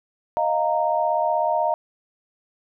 sine chord, Eb suspended second, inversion none, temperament equal with one note detuned, 622.3 / 698.5 / 926.4 Hz, Eb5 / F5 / Bb5, 0 / 0 / -11 cents, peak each -23 dBFS, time 0.37-1.74 s, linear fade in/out 0 ms, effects none

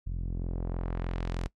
sawtooth tone with low-pass filter sweep, 43.22 Hz, F1, 17 cents flat, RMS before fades -33 dBFS, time 0.06-1.48 s, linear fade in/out 10 ms, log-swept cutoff 120 to 8800 Hz, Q 0.75, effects noise-tail reverb RT60 0.1 s tail -21 dB re dry

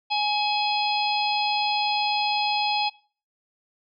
harmonic tone with a mistuned harmonic, 834 Hz, G#5, 7 cents sharp, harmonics 1 / 3 / 4 / 5 / 6, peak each -24 / -29 / -30 / -31 / -32 dBFS, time 0.1-2.9 s, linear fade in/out 20 ms, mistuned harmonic 3, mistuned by +33 cents, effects noise-tail reverb RT60 0.4 s tail -21 dB re dry

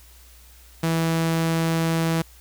sawtooth tone, 163.9 Hz, E3, 10 cents flat, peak -16 dBFS, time 0.83-2.22 s, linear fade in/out 5 ms, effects added 60 Hz sine -48 dBFS peak until 2.4 s + white hiss -52 dBFS RMS until 2.4 s

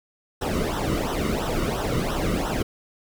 brown noise with flanger, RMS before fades -25 dBFS, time 0.41-2.63 s, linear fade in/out 10 ms, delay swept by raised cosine 0.43 to 1.23 ms, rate 2.9 Hz, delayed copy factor -0.8, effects none

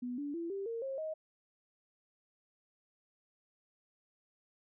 sine tone with pitch steps, 246.5 / 288.1 / 336.7 / 393.6 / 460 / 537.6 / 628.4 Hz, B3 / D4 / E4 / G4 / A#4 / C5 / D#5, -3 / -33 / +37 / +7 / -23 / +47 / +17 cents, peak -36 dBFS, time 0.02-1.14 s, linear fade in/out 10 ms, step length 160 ms, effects none

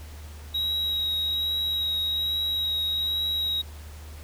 triangle tone with vibrato, 3824 Hz, A#7, 43 cents sharp, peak -23 dBFS, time 0.54-3.62 s, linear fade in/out 10 ms, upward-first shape triangle, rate 1.2 Hz, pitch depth 14 cents each way, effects added 75 Hz sine -39 dBFS peak until 4.23 s + pink hiss -49 dBFS RMS until 4.23 s

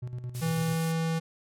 triangle tone with tremolo, 123.4 Hz, B2, 1 cent flat, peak -30 dBFS, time 0.02-0.77 s, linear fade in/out 10 ms, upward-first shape square, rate 9.1 Hz, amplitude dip 60%
blue noise, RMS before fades -39 dBFS, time 0.34-0.93 s, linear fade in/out 20 ms
square tone, 163.2 Hz, E3, 17 cents flat, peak -27 dBFS, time 0.41-1.2 s, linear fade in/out 20 ms
effects low-pass 11000 Hz 12 dB/octave

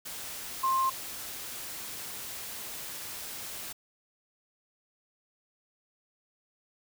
sine tone in noise, 1057 Hz, C6, 17 cents sharp, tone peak -24 dBFS, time 0.63-0.9 s, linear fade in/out 10 ms, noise white, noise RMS -40 dBFS, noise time 0.05-3.73 s, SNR +13 dB, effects none

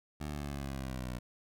15% pulse linear sweep, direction down, 75.5 to 60.7 Hz, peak -31 dBFS, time 0.2-1.19 s, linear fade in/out 10 ms, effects none

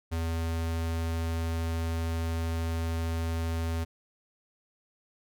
square tone, 82.41 Hz, E2, in tune, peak -29 dBFS, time 0.11-3.85 s, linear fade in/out 20 ms, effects none

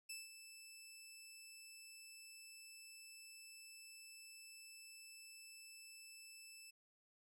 15% pulse tone with ADSR envelope, 2637 Hz, E7, in tune, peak -39 dBFS, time 0.09-6.71 s, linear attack 10 ms, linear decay 180 ms, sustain -10 dB, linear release 12 ms, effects none

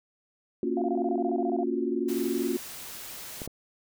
sine chord, Gb major seventh, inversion first, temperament equal, 233.1 / 277.2 / 349.2 / 370 Hz, Bb3 / Db4 / F4 / Gb4, 0 / 0 / 0 / 0 cents, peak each -32 / -31 / -30 / -32 dBFS, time 0.63-2.57 s, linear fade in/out 2 ms
sine tone bursts, 698.5 Hz, F5, in tune, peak -30 dBFS, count 13, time 0.77-1.634 s, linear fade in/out 2 ms, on 48 ms, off 20 ms
white noise, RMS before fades -41 dBFS, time 2.08-3.47 s, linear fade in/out 10 ms
clicks, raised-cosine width 2 ms, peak -23 / -24 dBFS, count 2, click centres 3.418 / 3.476 s
effects none

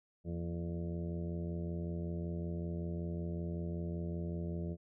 harmonic tone with a mistuned harmonic, 85.3 Hz, F2, 40 cents flat, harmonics 1 / 2 / 3 / 4 / 5 / 6 / 7 / 8, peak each -40 / -39 / -52 / -46 / -49 / -58 / -51 / -61 dBFS, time 0.24-4.77 s, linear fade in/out 50 ms, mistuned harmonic 3, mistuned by -85 cents, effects none

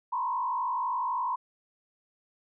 sine tone with frequency modulation, 994 Hz, B5, 11 cents sharp, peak -27 dBFS, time 0.12-1.36 s, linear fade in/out 10 ms, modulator 51.9 Hz, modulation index 1.3, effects none

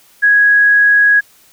sine tone, 1661.2 Hz, G#6, in tune, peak -6 dBFS, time 0.22-1.21 s, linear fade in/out 20 ms, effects white hiss -48 dBFS RMS until 1.52 s

